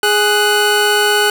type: tone pair together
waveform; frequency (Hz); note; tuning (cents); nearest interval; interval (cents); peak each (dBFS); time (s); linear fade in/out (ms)
25% pulse; 416 / 1484; G#4 / F#6; +3 / +5; octave + minor seventh; 2202; -10; 0.03-1.3; 2
effects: none